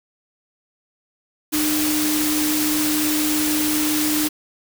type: tone in noise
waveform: sine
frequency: 303.9 Hz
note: D#4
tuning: 41 cents flat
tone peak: -20 dBFS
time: 1.52-4.29 s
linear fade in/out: 20 ms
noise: white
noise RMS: -23 dBFS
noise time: 1.52-4.29 s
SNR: 0 dB
effects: none